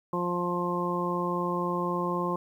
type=harmonic tone; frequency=176.2 Hz; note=F3; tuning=16 cents sharp; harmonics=1 / 2 / 3 / 4 / 5 / 6; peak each=-32 / -32 / -35 / -43 / -36 / -31 dBFS; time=0.13-2.36 s; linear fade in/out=2 ms; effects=10-bit